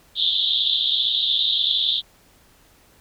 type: band-pass noise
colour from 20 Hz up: white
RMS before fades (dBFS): -21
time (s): 0.15-2.02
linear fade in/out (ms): 50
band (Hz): 3300 to 3800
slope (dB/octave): 96
effects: pink hiss -55 dBFS RMS until 3 s